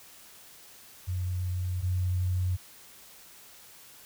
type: tone pair in turn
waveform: sine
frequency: 90.7 / 91.13 Hz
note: F#2 / F#2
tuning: -34 / -26 cents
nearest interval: unison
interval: 8 cents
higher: second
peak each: -28 / -25 dBFS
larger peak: second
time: 1.07-1.82 / 1.82-2.57 s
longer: neither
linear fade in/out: 20 ms
effects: white hiss -52 dBFS RMS until 4.05 s